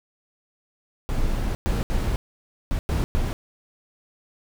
brown noise bursts at uneven times, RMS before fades -23 dBFS, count 6, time 1.09-1.55 / 1.66-1.83 / 1.9-2.16 / 2.71-2.79 / 2.89-3.04 / 3.15-3.33 s, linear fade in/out 0 ms, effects none

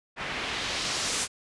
white noise with low-pass filter sweep, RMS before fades -31 dBFS, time 0.16-1.28 s, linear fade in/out 50 ms, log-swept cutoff 2000 to 8400 Hz, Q 1.1, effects resampled to 24000 Hz

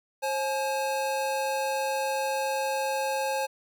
square tone pair together, 535 / 849.3 Hz, C5 / G#5, +38 / +39 cents, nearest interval minor sixth, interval 801 cents, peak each -30 / -30 dBFS, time 0.22-3.47 s, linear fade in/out 20 ms, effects none

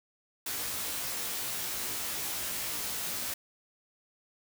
white noise with comb filter, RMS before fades -35 dBFS, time 0.46-3.34 s, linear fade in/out 5 ms, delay 17 ms, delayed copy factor +1, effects none

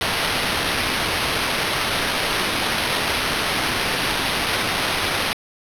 blue noise with sample-and-hold, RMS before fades -22 dBFS, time 0.01-5.33 s, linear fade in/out 0 ms, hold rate 7350 Hz, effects low-pass 12000 Hz 12 dB/octave

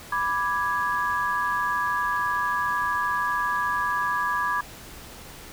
sine chord, G# diminished, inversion first, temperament equal, 987.8 / 1174.7 / 1661.2 Hz, B5 / D6 / G#6, 0 / 0 / 0 cents, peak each -27 dBFS, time 0.12-4.61 s, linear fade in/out 5 ms, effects pink hiss -43 dBFS RMS until 5.52 s

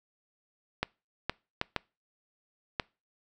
clicks, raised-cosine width 0.3 ms, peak -12 dBFS, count 5, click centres 0.83 / 1.296 / 1.614 / 1.763 / 2.798 s, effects noise-tail reverb RT60 0.3 s tail -25 dB re dry

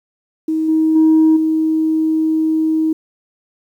sine tone with level steps, 316.7 Hz, D#4, 31 cents sharp, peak -14 / -10 / -6 / -12 dBFS, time 0.48-2.93 s, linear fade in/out 5 ms, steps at 0.68 / 0.95 / 1.36 s, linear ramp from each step 10 ms, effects tanh soft clip ceiling -5 dBFS + 8-bit

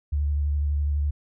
sine tone with vibrato, 72.8 Hz, D2, 15 cents flat, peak -21 dBFS, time 0.12-1.11 s, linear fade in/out 10 ms, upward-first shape triangle, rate 12 Hz, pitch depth 34 cents each way, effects none

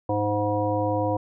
harmonic tone with a mistuned harmonic, 103.83 Hz, G#2, in tune, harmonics 1 / 3 / 5 / 7 / 9, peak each -28 / -28 / -26 / -29 / -30 dBFS, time 0.09-1.17 s, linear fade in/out 5 ms, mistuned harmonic 9, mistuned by +50 cents, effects none

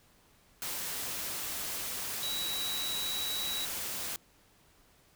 sine tone in noise, 3896 Hz, B7, 24 cents flat, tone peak -34 dBFS, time 2.23-3.65 s, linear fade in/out 0 ms, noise white, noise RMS -37 dBFS, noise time 0.62-4.16 s, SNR 0 dB, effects pink hiss -64 dBFS RMS until 5.15 s

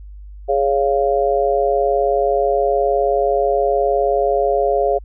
harmonic tone, 139 Hz, C#3, 5 cents sharp, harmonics 3 / 4 / 5, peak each -18 / -18 / -18 dBFS, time 0.48-4.99 s, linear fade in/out 20 ms, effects added 50 Hz sine -33 dBFS peak until 5.04 s

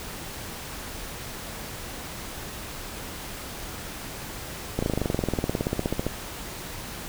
slowing click train, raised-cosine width 2 ms, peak -11 dBFS, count 26, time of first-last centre 4.79-6.066 s, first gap 35 ms, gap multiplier 1.03, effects pink hiss -37 dBFS RMS until 7.08 s

